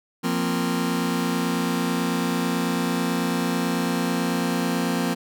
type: chord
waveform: sawtooth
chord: F suspended fourth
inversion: none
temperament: just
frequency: 174.61 / 232.8 / 261.9 Hz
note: F3 / Bb3 / C4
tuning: 0 / -2 / +2 cents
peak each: -22 dBFS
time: 0.23-5.15 s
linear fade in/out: 20 ms
effects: none